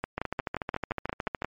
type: two click trains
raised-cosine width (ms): 0.5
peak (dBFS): -15 / -14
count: 18 / 9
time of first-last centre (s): 0.18-1.421 / 0.04-1.446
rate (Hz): 13.7 / 5.69
effects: MP3 48 kbps